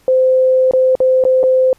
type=tone with dropouts; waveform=sine; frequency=517 Hz; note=C5; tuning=21 cents flat; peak=-8 dBFS; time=0.08-1.73 s; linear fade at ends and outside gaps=1 ms; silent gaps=0.711-0.735 / 0.953-1.003 / 1.239-1.251 / 1.431-1.437 s; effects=pink hiss -53 dBFS RMS until 1.78 s + resampled to 32000 Hz